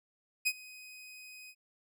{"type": "tone with ADSR envelope", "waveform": "sawtooth", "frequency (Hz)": 2508, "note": "D#7", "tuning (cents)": 13, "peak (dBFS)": -22, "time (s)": [0.45, 1.55], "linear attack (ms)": 20, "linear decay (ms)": 54, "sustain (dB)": -23, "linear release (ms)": 59, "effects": []}